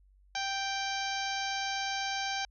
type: harmonic tone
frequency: 784 Hz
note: G5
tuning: in tune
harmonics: 1 / 2 / 3 / 4 / 5 / 6 / 7 / 8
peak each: -35 / -38 / -40 / -41 / -42 / -43 / -43 / -44 dBFS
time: 0.35-2.45 s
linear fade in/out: 2 ms
effects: added 48 Hz sine -59 dBFS peak until 2.5 s